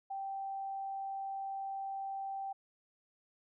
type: tone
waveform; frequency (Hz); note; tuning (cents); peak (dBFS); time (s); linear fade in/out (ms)
sine; 781; G5; -7; -37; 0.1-2.53; 10
effects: none